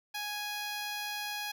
10% pulse tone, 830.6 Hz, G#5, in tune, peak -27 dBFS, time 0.14-1.52 s, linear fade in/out 10 ms, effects none

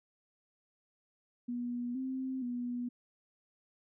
sine tone with pitch steps, 242.5 / 261.6 / 243.9 Hz, B3 / C4 / B3, -31 / 0 / -21 cents, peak -34 dBFS, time 1.48-2.89 s, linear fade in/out 10 ms, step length 470 ms, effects none

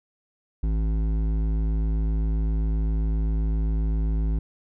sine tone with hard clipping, 53.8 Hz, A1, 38 cents flat, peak -23 dBFS, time 0.63-4.39 s, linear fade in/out 5 ms, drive 11 dB, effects none

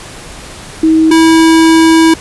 sine / square tone pair in turn, 319.2 / 324.8 Hz, D#4 / E4, +44 / -26 cents, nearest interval unison, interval 30 cents, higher second, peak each -4 dBFS, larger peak neither, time 0.83-1.11 / 1.11-2.14 s, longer second, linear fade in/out 5 ms, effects pink hiss -29 dBFS RMS until 2.2 s + resampled to 24000 Hz

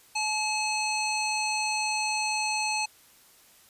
harmonic tone with a mistuned harmonic, 858 Hz, A5, 44 cents flat, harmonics 1 / 3 / 5 / 7 / 9 / 10, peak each -30 / -30 / -33 / -36 / -40 / -42 dBFS, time 0.15-2.86 s, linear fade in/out 10 ms, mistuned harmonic 7, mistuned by +34 cents, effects white hiss -57 dBFS RMS until 3.69 s + resampled to 32000 Hz

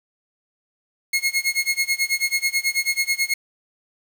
sawtooth tone with tremolo, 2163 Hz, C#7, 43 cents flat, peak -13 dBFS, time 1.13-3.34 s, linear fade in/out 5 ms, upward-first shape sine, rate 9.2 Hz, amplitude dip 95%, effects 7-bit

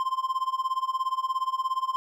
triangle tone with tremolo, 1046.5 Hz, C6, in tune, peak -20 dBFS, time 0-1.96 s, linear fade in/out 0 ms, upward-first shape sine, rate 17 Hz, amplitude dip 90%, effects none

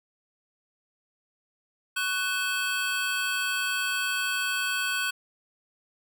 square tone cluster, 1117 / 1494 / 2602 / 3222 Hz, C#6 / F#6 / E7 / G7, +13 / +16 / -23 / +47 cents, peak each -38 / -29 / -33 / -35 dBFS, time 1.96-5.11 s, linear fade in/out 10 ms, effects none

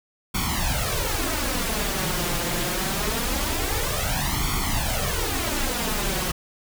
pink noise with flanger, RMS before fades -25 dBFS, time 0.34-6.32 s, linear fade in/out 10 ms, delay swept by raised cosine 0.89 to 5.79 ms, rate 0.24 Hz, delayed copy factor +0.8, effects none

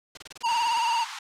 white noise bursts, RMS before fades -38 dBFS, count 13, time 0.15-0.785 s, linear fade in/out 5 ms, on 23 ms, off 28 ms
square tone with vibrato, 932.3 Hz, A#5, in tune, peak -23 dBFS, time 0.43-1.05 s, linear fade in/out 20 ms, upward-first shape triangle, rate 18 Hz, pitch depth 75 cents each way
pink high-pass noise, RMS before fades -36 dBFS, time 0.48-1.19 s, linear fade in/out 5 ms, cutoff 810 Hz, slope 96 dB/octave
effects low-pass 6000 Hz 12 dB/octave

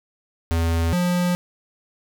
square tone pair in turn, 83 / 177.5 Hz, E2 / F3, +12 / +28 cents, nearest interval octave + minor second, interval 1316 cents, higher second, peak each -19 dBFS, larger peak neither, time 0.51-0.93 / 0.93-1.35 s, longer neither, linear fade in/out 0 ms, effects none

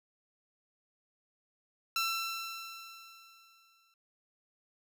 15% pulse tone with exponential decay, 1343 Hz, E6, 32 cents sharp, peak -22 dBFS, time 1.96-3.94 s, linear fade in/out 2 ms, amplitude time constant 430 ms, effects none

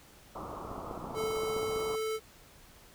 white low-pass noise, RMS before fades -42 dBFS, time 0.35-1.96 s, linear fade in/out 5 ms, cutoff 1300 Hz, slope 96 dB/octave
click train, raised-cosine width 2 ms, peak -29 dBFS, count 18, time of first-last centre 0.65-1.761 s, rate 15.3 Hz
square tone, 438.7 Hz, A4, 5 cents flat, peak -32 dBFS, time 1.14-2.2 s, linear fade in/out 50 ms
effects pink hiss -57 dBFS RMS until 2.94 s

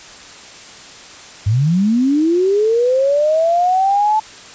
sine linear sweep, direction up, 95.7 to 875 Hz, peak -11 dBFS, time 1.46-4.2 s, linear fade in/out 10 ms, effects white hiss -37 dBFS RMS until 4.54 s + resampled to 16000 Hz

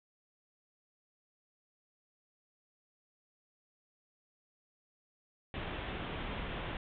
pink low-pass noise, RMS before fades -40 dBFS, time 5.54-6.77 s, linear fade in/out 2 ms, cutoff 3600 Hz, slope 96 dB/octave, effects none

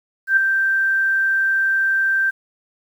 sine tone with ADSR envelope, 1568 Hz, G6, in tune, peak -9 dBFS, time 0.27-2.31 s, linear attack 100 ms, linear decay 3 ms, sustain -6 dB, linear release 17 ms, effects 8-bit

